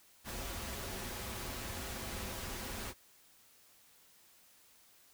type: noise with comb filter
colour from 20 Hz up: pink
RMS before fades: -42 dBFS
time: 0.24-2.94 s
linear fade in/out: 50 ms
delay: 6.6 ms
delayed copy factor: -0.5
effects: white hiss -64 dBFS RMS until 5.13 s